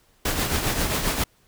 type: noise with tremolo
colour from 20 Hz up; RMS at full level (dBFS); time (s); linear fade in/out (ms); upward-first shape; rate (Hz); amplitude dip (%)
pink; -22; 0.25-1.24; 5; triangle; 7.5; 55
effects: pink hiss -61 dBFS RMS until 1.47 s